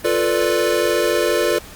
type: chord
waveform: square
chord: B half-diminished seventh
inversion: second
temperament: equal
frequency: 349.2 / 440 / 493.9 / 587.3 Hz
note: F4 / A4 / B4 / D5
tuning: 0 / 0 / 0 / 0 cents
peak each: -22 dBFS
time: 0.04-1.59 s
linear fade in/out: 10 ms
effects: pink hiss -39 dBFS RMS until 1.75 s + Opus 48 kbps